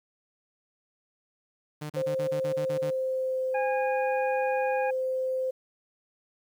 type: tone bursts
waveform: sawtooth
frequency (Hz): 150.7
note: D3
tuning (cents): +45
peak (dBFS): -30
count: 9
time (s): 1.81-2.907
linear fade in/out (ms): 10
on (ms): 89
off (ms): 37
type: tone with pitch glide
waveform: sine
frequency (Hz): 526 to 518.8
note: C5 to C5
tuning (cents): +9 to -15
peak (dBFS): -26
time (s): 1.96-5.51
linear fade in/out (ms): 10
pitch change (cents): -24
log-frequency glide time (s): 2.5-3.4
type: harmonic tone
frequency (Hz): 820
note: G#5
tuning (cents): -22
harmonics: 1 / 2 / 3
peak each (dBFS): -29 / -36 / -38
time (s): 3.54-4.91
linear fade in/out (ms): 10
effects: 10-bit